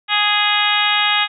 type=harmonic tone; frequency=415.3 Hz; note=G#4; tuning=in tune; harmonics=2 / 3 / 4 / 5 / 6 / 7 / 8 / 9; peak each=-22 / -22 / -22 / -22 / -22 / -22 / -22 / -22 dBFS; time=0.08-1.28 s; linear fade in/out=50 ms; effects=none